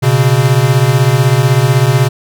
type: beating tone pair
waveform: square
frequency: 122.3 / 138.3 Hz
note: B2 / C#3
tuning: -16 / -4 cents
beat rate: 16 Hz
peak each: -11 dBFS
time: 0.02-2.09 s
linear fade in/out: 20 ms
effects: none